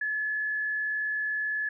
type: tone with frequency modulation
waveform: sine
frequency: 1714 Hz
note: A6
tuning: 46 cents flat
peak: -27 dBFS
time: 0.01-1.69 s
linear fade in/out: 5 ms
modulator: 58.3 Hz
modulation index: 0.35
effects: none